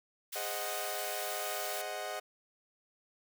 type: high-pass noise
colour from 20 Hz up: white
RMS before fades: -41 dBFS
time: 0.32-1.82 s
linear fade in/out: 10 ms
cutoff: 1300 Hz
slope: 24 dB/octave
type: chord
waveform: sawtooth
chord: Ab dominant seventh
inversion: none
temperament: equal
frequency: 415.3 / 523.3 / 622.3 / 740 Hz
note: Ab4 / C5 / Eb5 / Gb5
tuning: 0 / 0 / 0 / 0 cents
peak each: -42 / -42 / -37 / -37 dBFS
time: 0.35-2.2 s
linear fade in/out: 10 ms
effects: none